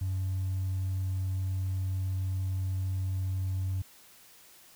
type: tone with hard clipping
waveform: triangle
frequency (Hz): 94.1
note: F#2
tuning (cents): +30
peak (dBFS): -28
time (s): 0.01-3.82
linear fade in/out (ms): 5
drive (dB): 2
effects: white hiss -56 dBFS RMS until 4.75 s